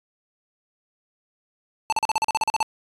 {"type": "tone bursts", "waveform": "square", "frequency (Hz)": 880, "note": "A5", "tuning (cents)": 0, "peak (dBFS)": -19, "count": 12, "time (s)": [1.9, 2.628], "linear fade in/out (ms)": 0, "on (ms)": 24, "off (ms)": 40, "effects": ["resampled to 24000 Hz"]}